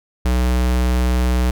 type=tone; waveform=square; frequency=62 Hz; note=B1; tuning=7 cents sharp; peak=-15 dBFS; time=0.25-1.51 s; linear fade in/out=5 ms; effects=none